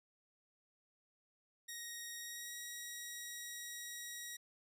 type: tone with pitch glide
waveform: 10% pulse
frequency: 1879 to 1905.2 Hz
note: A#6 to A#6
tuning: +13 to +37 cents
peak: -36 dBFS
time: 1.68-4.37 s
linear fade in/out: 10 ms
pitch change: +24 cents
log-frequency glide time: 2.17-2.54 s
effects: none